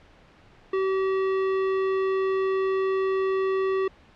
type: tone with tanh clipping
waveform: sine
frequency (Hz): 382.7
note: G4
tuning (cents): -42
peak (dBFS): -24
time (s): 0.73-3.88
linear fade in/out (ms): 5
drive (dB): 17
effects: pink hiss -54 dBFS RMS until 4.15 s + low-pass 3000 Hz 12 dB/octave

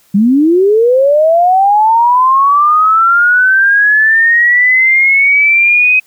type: linear sweep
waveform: sine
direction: up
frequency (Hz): 189.5 to 2529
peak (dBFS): -5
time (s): 0.14-6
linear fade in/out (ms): 10
effects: white hiss -50 dBFS RMS until 6.06 s

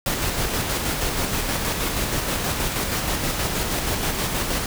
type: noise with tremolo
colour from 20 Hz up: pink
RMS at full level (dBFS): -23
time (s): 0.06-4.66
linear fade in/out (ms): 2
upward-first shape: square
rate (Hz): 6.3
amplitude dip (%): 30
effects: none

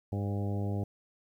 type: harmonic tone with a mistuned harmonic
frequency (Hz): 101.1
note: G#2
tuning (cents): -46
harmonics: 1 / 2 / 3 / 4 / 5 / 6 / 7 / 8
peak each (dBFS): -31 / -37 / -41 / -43 / -45 / -47 / -48 / -49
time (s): 0.12-0.84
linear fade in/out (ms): 5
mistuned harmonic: 6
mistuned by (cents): -23
effects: 11-bit

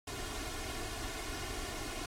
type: noise with comb filter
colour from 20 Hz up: pink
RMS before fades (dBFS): -40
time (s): 0.07-2.06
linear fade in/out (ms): 5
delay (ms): 2.8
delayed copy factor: +0.85
effects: low-pass 10000 Hz 12 dB/octave + AAC 64 kbps

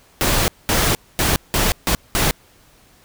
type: noise bursts at uneven times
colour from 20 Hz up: pink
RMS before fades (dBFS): -17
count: 6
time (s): 0.21-0.48 / 0.69-0.95 / 1.19-1.36 / 1.54-1.72 / 1.87-1.95 / 2.15-2.31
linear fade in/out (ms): 0
effects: pink hiss -52 dBFS RMS until 3.04 s

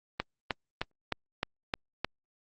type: click train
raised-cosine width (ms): 0.3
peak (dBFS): -13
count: 7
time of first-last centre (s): 0.2-2.046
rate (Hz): 3.25
effects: Opus 24 kbps

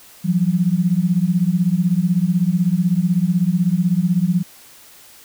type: beating tone pair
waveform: sine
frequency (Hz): 169.7 / 185.7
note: F3 / F#3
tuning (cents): -49 / +7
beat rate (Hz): 16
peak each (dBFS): -17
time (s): 0.24-4.43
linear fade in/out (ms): 20
effects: white hiss -45 dBFS RMS until 5.24 s

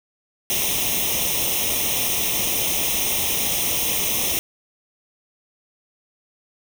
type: noise with comb filter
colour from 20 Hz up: white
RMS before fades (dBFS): -22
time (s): 0.5-4.39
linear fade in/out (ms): 0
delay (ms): 0.33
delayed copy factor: +0.85
effects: none

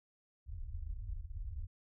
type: low-pass noise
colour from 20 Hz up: pink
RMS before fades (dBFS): -42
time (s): 0.46-1.67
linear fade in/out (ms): 20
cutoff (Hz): 100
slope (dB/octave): 96
effects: none

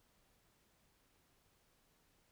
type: silence
effects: pink hiss -74 dBFS RMS until 2.31 s

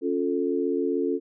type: chord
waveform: sine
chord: Db augmented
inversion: none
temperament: equal with one note detuned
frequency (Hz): 277.2 / 353.3 / 440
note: Db4 / F4 / A4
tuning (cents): 0 / +20 / 0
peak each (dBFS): -27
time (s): 0.01-1.2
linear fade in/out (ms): 50
effects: none

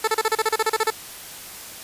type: tone bursts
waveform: 15% pulse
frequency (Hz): 440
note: A4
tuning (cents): 0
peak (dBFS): -11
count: 13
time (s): 0.04-0.904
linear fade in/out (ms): 5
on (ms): 36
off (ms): 33
effects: white hiss -38 dBFS RMS until 1.83 s + resampled to 32000 Hz

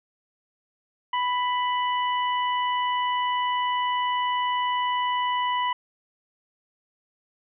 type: harmonic tone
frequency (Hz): 990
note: B5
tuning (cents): +4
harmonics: 1 / 2 / 3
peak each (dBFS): -23 / -32 / -33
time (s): 1.13-5.73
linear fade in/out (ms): 5
effects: none

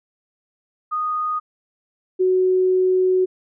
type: tone pair in turn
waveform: sine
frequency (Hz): 1238 / 370.8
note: D#6 / F#4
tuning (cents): -9 / +4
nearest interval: octave + major sixth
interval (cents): 2087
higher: first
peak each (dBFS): -20 / -14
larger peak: second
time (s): 0.91-1.4 / 2.19-3.26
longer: second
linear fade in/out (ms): 20
effects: none

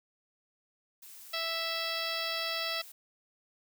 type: noise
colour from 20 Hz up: blue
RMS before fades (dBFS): -50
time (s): 1.02-2.92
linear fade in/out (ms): 5
type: harmonic tone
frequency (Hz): 659.3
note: E5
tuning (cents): 0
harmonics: 1 / 2 / 3 / 4 / 5 / 6 / 7 / 8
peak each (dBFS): -40 / -40 / -40 / -40 / -40 / -40 / -40 / -40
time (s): 1.33-2.82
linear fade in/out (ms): 10
effects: none

